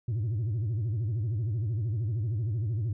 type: tone with vibrato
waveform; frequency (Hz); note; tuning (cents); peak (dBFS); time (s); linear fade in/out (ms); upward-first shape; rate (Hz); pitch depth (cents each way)
sine; 110; A2; 0; -24; 0.08-2.93; 5; sine; 13; 200
effects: tanh soft clip ceiling -26 dBFS